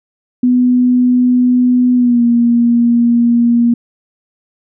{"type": "tone with pitch glide", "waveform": "sine", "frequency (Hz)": [248.5, 236.6], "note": ["B3", "A#3"], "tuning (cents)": [11, 26], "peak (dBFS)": -7, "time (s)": [0.43, 3.74], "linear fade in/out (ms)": 5, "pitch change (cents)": -85, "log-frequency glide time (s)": [1.95, 2.23], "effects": []}